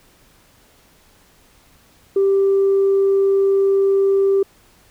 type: tone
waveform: sine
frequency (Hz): 392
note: G4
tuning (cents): 0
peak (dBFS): -11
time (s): 2.16-4.43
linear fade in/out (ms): 5
effects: tanh soft clip ceiling -9 dBFS + pink hiss -53 dBFS RMS until 4.9 s